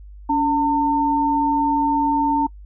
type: tone pair together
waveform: sine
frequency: 284.8 / 904.2 Hz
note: C#4 / A5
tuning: +47 / +47 cents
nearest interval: octave + minor sixth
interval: 2000 cents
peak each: -20 / -17 dBFS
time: 0.29-2.47 s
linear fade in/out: 10 ms
effects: noise-tail reverb RT60 0.1 s tail -25 dB re dry + added 50 Hz sine -37 dBFS peak until 2.65 s